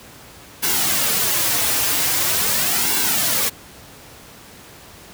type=noise with flanger; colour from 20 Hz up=white; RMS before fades=-19 dBFS; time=0.62-3.5 s; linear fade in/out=20 ms; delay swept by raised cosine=1.6 to 5.4 ms; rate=0.43 Hz; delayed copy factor=-0.6; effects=pink hiss -42 dBFS RMS until 5.13 s + high-pass 60 Hz 12 dB/octave